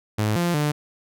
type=tone with pitch steps; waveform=sawtooth; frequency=106.8 / 173.3 / 148.7 Hz; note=G#2 / F3 / D3; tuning=+49 / -13 / +22 cents; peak=-16 dBFS; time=0.18-0.72 s; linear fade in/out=10 ms; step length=180 ms; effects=none